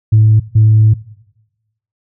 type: tone bursts at uneven times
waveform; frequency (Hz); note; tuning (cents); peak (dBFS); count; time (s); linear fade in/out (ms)
sine; 108.7; A2; -21; -3; 2; 0.12-0.4 / 0.55-0.94; 10
effects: noise-tail reverb RT60 1.0 s tail -20 dB re dry + tanh soft clip ceiling -1 dBFS